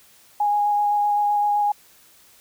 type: tone with vibrato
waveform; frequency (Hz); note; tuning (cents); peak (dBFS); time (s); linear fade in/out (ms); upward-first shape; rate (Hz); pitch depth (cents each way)
sine; 826; G#5; -10; -17; 0.4-1.72; 5; square; 7.8; 9
effects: white hiss -53 dBFS RMS until 2.4 s